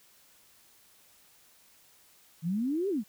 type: exponential two-way sweep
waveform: sine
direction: up then down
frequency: 155.56 to 415.3 to 187.6 Hz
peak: -27 dBFS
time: 2.42-3.04 s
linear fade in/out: 50 ms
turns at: 2.89 s
effects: white hiss -61 dBFS RMS until 3.08 s